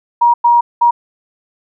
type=tone bursts at uneven times; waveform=sine; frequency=950 Hz; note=A#5; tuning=33 cents sharp; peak=-6 dBFS; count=3; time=0.21-0.34 / 0.44-0.61 / 0.81-0.91 s; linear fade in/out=10 ms; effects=none